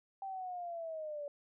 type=linear sweep; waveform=sine; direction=down; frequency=784 to 571 Hz; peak=-39 dBFS; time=0.22-1.28 s; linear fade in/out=2 ms; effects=none